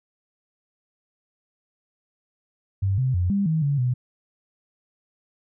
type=tone with pitch steps; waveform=sine; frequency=97.3 / 129.9 / 89.3 / 199.5 / 159.1 / 142.1 / 125 Hz; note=G2 / C3 / F2 / G3 / D#3 / C#3 / B2; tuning=-12 / -12 / +39 / +31 / +39 / +43 / +21 cents; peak=-19 dBFS; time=2.82-3.94 s; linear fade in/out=10 ms; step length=160 ms; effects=none